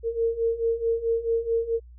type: beating tone pair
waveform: sine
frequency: 456.3 / 460.9 Hz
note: A#4 / A#4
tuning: -37 / -20 cents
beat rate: 4.6 Hz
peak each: -27 / -24 dBFS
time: 0.03-1.8 s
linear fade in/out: 50 ms
effects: added 60 Hz sine -44 dBFS peak until 1.98 s